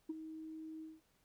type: tone with ADSR envelope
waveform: sine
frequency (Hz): 316.7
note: D#4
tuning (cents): +31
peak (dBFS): -34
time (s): 0.09-1.01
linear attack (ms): 9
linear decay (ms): 25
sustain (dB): -11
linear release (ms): 190
effects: tanh soft clip ceiling -34 dBFS + pink hiss -75 dBFS RMS until 1.24 s